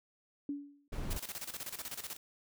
sine tone with exponential decay, 285.6 Hz, D4, 48 cents flat, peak -32 dBFS, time 0.49-0.88 s, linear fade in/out 2 ms, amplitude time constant 83 ms
brown noise, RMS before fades -37 dBFS, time 0.92-1.18 s, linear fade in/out 10 ms
white noise with tremolo, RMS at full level -41 dBFS, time 1.1-2.17 s, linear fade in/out 10 ms, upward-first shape square, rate 16 Hz, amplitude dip 75%
effects none

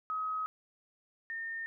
sine tone pair in turn, 1269 / 1821.3 Hz, D#6 / A#6, +34 / -41 cents, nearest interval tritone, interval 625 cents, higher second, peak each -32 / -36 dBFS, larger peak first, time 0.1-0.46 / 1.3-1.66 s, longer neither, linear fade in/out 0 ms, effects none

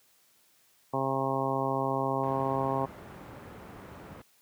harmonic tone, 134.5 Hz, C3, 48 cents sharp, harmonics 1 / 2 / 3 / 4 / 5 / 6 / 7 / 8, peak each -35 / -35 / -35 / -35 / -35 / -35 / -35 / -35 dBFS, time 0.93-2.86 s, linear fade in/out 10 ms
pink low-pass noise, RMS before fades -45 dBFS, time 2.23-4.22 s, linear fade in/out 5 ms, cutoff 1500 Hz, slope 12 dB/octave
effects white hiss -65 dBFS RMS until 4.41 s + high-pass 80 Hz 12 dB/octave

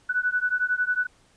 sine beating tone pair, 1480 / 1491 Hz, F#6 / F#6, 0 / +13 cents, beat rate 11 Hz, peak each -25 dBFS, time 0.09-1.07 s, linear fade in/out 10 ms, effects pink hiss -60 dBFS RMS until 1.36 s + resampled to 22050 Hz

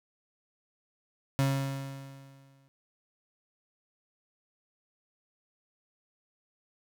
35% pulse tone with exponential decay, 136.6 Hz, C#3, 25 cents flat, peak -21 dBFS, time 1.39-2.68 s, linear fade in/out 0 ms, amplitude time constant 280 ms, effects none

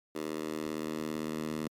10% pulse tone with high-pass filter sweep, 77.78 Hz, D#2, in tune, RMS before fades -36 dBFS, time 0.15-1.68 s, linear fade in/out 5 ms, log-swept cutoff 330 to 210 Hz, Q 1.7, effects MP3 96 kbps

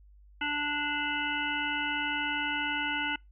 harmonic tone, 293.8 Hz, D4, 1 cent sharp, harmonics 1 / 3 / 5 / 7 / 9 / 10, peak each -38 / -36 / -33 / -36 / -37 / -37 dBFS, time 0.41-3.16 s, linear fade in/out 5 ms, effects noise-tail reverb RT60 0.2 s tail -26 dB re dry + added 50 Hz sine -53 dBFS peak until 3.31 s

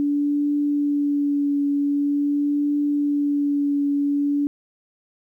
sine tone with vibrato, 287.8 Hz, D4, 35 cents flat, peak -18 dBFS, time 0-4.47 s, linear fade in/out 0 ms, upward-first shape triangle, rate 0.45 Hz, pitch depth 20 cents each way, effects 10-bit

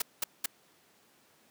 white noise bursts, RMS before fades -30 dBFS, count 3, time 0-0.46 s, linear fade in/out 5 ms, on 20 ms, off 200 ms, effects pink hiss -64 dBFS RMS until 1.5 s + high-pass 200 Hz 12 dB/octave

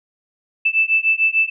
sine beating tone pair, 2637 / 2643.7 Hz, E7 / E7, 0 / +4 cents, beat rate 6.7 Hz, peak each -17 dBFS, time 0.65-1.5 s, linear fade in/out 10 ms, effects none

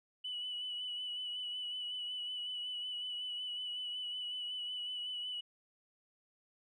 sine tone with vibrato, 2965 Hz, F#7, 3 cents sharp, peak -37 dBFS, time 0.24-5.41 s, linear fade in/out 10 ms, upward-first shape sine, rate 5.4 Hz, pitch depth 28 cents each way, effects tanh soft clip ceiling -33 dBFS

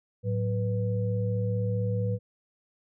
sine tone cluster, 108.4 / 183.9 / 490.6 Hz, A2 / F#3 / B4, -25 / -10 / -12 cents, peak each -26 / -34 / -33 dBFS, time 0.23-2.19 s, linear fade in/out 50 ms, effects none

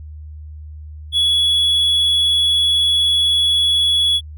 triangle tone, 3379 Hz, G#7, 29 cents sharp, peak -11 dBFS, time 1.12-4.21 s, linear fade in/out 50 ms, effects added 76 Hz sine -31 dBFS peak until 4.37 s

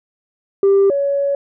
sine tone pair in turn, 394.4 / 561.1 Hz, G4 / C#5, +11 / +21 cents, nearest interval tritone, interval 610 cents, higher second, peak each -7 / -14 dBFS, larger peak first, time 0.63-0.9 / 0.9-1.35 s, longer second, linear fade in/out 2 ms, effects tanh soft clip ceiling -7 dBFS

